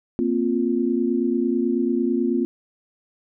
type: chord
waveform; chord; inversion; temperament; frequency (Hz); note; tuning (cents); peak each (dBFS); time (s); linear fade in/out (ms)
sine; Bb suspended second; none; just; 233.1 / 262.2 / 349.6; Bb3 / C4 / F4; 0 / +4 / +2; -23; 0.19-2.45; 0
effects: none